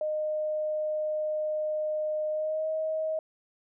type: tone with pitch glide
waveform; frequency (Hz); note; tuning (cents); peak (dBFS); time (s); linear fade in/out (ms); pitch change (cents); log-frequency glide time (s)
sine; 614 to 630.9; D#5 to D#5; -23 to +24; -27; 0.01-3.19; 2; +47; 2.3-2.69
effects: none